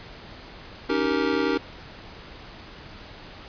square chord, Eb dominant seventh, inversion third, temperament just, 280 / 311.1 / 388.9 / 466.7 Hz, Db4 / Eb4 / G4 / Bb4, +18 / 0 / -14 / +2 cents, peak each -28 dBFS, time 0.89-1.58 s, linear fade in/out 10 ms, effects pink hiss -43 dBFS RMS until 3.48 s + resampled to 11025 Hz

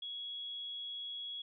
sine tone, 3339 Hz, G#7, 9 cents sharp, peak -40 dBFS, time 0.02-1.42 s, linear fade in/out 5 ms, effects none

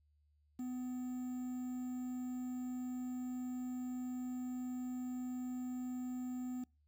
triangle tone with quantisation, 251.2 Hz, B3, 30 cents sharp, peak -37 dBFS, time 0.59-6.64 s, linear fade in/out 5 ms, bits 10, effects noise-tail reverb RT60 0.3 s tail -26 dB re dry + added 74 Hz sine -70 dBFS peak until 6.87 s

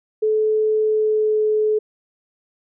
sine tone with pitch glide, 432.3 to 428.8 Hz, A4 to A4, -31 to -45 cents, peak -15 dBFS, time 0.22-1.79 s, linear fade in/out 10 ms, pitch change -14 cents, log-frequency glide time 0.81-1.45 s, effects none

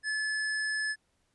square tone, 1725 Hz, A6, 35 cents flat, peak -30 dBFS, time 0.03-0.96 s, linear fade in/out 50 ms, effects pink hiss -74 dBFS RMS until 1.34 s + resampled to 24000 Hz

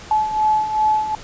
sine beating tone pair, 858 / 860.6 Hz, A5 / A5, -44 / -39 cents, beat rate 2.6 Hz, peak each -22 / -16 dBFS, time 0.11-1.15 s, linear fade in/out 2 ms, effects pink hiss -38 dBFS RMS until 1.23 s + resampled to 16000 Hz

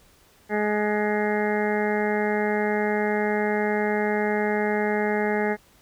harmonic tone with a mistuned harmonic, 210 Hz, G#3, 19 cents sharp, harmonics 1 / 2 / 3 / 4 / 6 / 7 / 8 / 9 / 10, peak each -27 / -25 / -31 / -29 / -41 / -38 / -33 / -34 / -34 dBFS, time 0.49-5.57 s, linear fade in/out 50 ms, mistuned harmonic 6, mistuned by -25 cents, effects pink hiss -57 dBFS RMS until 5.81 s

